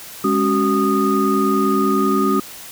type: tone cluster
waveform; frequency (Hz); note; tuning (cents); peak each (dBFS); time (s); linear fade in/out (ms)
sine; 205.6 / 275.7 / 376 / 1236; G#3 / C#4 / F#4 / D#6; -17 / -9 / +28 / -12; -19; 0.24-2.4; 5
effects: tanh soft clip ceiling -5 dBFS + white hiss -36 dBFS RMS until 2.71 s